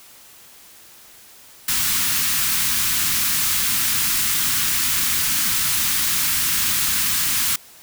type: band-stop noise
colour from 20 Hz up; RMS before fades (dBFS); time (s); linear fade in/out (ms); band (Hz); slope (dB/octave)
white; -20; 1.68-7.56; 5; 270 to 1100; 24
effects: white hiss -46 dBFS RMS until 7.82 s

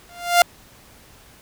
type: tone with exponential growth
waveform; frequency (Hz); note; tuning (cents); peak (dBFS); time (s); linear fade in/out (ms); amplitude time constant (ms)
sawtooth; 698.5; F5; 0; -4; 0.09-0.42; 2; 70
effects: pink hiss -49 dBFS RMS until 1.41 s

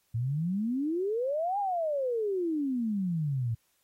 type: exponential two-way sweep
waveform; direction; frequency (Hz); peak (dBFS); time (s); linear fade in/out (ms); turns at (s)
sine; up then down; 110 to 830.6 to 110; -27; 0.14-3.55; 10; 1.59
effects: white hiss -72 dBFS RMS until 3.83 s + AAC 48 kbps

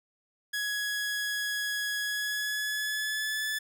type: tone with pitch glide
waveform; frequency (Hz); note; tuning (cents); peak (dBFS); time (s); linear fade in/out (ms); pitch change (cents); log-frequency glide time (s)
sawtooth; 1673 to 1735; G#6 to A6; +12 to -25; -26; 0.53-3.59; 10; +63; 2-3.47
effects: 11-bit

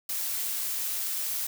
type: noise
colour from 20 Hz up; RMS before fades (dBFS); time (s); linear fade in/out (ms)
blue; -31; 0.09-1.47; 5
effects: none

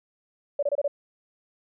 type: tone bursts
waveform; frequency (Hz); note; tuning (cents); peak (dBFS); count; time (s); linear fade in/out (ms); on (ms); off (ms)
sine; 574; D5; -40; -21; 5; 0.59-0.879; 5; 37; 26
effects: none

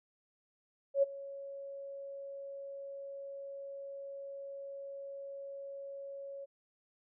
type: tone with ADSR envelope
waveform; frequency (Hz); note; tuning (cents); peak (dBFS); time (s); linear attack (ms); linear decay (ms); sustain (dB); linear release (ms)
sine; 554.4; C#5; 0; -22; 0.94-6.46; 87; 18; -20; 24
effects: none

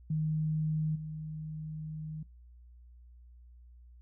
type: tone with level steps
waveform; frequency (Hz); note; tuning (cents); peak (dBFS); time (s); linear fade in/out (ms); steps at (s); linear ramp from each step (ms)
sine; 155.56; D#3; 0; -28 / -37; 0.1-2.23; 5; 0.95; 10
effects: noise-tail reverb RT60 0.2 s tail -22 dB re dry + added 60 Hz sine -52 dBFS peak until 4.01 s

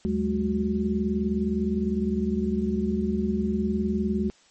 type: tone cluster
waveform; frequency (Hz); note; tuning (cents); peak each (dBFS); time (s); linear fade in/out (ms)
sine; 77.3 / 193.8 / 213.5 / 368.3; D#2 / G3 / G#3 / F#4; -11 / -20 / +48 / -8; -32 / -29 / -25 / -30; 0.05-4.3; 0
effects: white hiss -58 dBFS RMS until 4.5 s + MP3 32 kbps

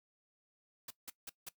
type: noise bursts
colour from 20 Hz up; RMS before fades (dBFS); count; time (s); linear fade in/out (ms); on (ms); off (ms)
white; -45; 4; 0.88-1.49; 5; 25; 170
effects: noise-tail reverb RT60 0.1 s tail -18 dB re dry

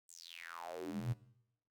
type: tone with high-pass filter sweep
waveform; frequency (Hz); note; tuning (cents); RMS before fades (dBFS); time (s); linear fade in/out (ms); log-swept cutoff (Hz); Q
square; 42.25; E1; +43; -44; 0.08-1.14; 20; 8500 to 100; 6.9
effects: noise-tail reverb RT60 0.8 s tail -19 dB re dry

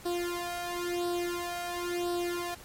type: tone with flanger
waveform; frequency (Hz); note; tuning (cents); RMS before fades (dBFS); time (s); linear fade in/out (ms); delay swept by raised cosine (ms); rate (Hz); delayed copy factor
sawtooth; 350; F4; +4; -33; 0.05-2.55; 10; 0.22 to 1.32; 0.97; +1
effects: pink hiss -50 dBFS RMS until 2.64 s + MP3 64 kbps

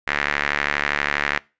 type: tone with band-pass filter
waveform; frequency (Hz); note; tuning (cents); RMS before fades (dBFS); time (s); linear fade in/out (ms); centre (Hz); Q
sawtooth; 72.4; D2; -24; -23; 0.07-1.39; 10; 1900; 2.9
effects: noise-tail reverb RT60 0.3 s tail -23 dB re dry + resampled to 16000 Hz

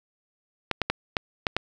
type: clicks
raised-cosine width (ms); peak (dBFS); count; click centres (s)
0.3; -7; 6; 0.713 / 0.817 / 0.9 / 1.168 / 1.468 / 1.566
effects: none

